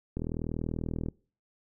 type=click train; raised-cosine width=3 ms; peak=-20 dBFS; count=38; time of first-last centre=0.17-1.086 s; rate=40.4 Hz; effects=noise-tail reverb RT60 0.4 s tail -23 dB re dry